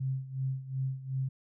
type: tone with tremolo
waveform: sine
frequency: 132.6 Hz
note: C3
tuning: 23 cents sharp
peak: -28 dBFS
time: 0-1.29 s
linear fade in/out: 10 ms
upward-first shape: sine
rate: 2.7 Hz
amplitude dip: 80%
effects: none